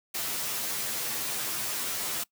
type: noise with comb filter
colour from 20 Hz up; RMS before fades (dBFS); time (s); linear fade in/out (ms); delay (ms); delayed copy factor
white; -32; 0.14-2.24; 10; 11; -0.85
effects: noise-tail reverb RT60 0.1 s tail -22 dB re dry + high-pass 80 Hz 12 dB/octave